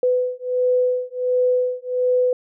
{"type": "beating tone pair", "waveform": "sine", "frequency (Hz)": [500, 501.4], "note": ["B4", "B4"], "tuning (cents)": [21, 26], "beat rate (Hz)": 1.4, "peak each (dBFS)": -20, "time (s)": [0.03, 2.33], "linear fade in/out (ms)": 2, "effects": []}